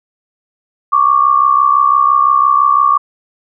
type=tone pair together; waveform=sine; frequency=1108.8 / 1174.7 Hz; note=C#6 / D6; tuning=0 / 0 cents; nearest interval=minor second; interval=100 cents; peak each=-10 dBFS; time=0.92-2.98 s; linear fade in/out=10 ms; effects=none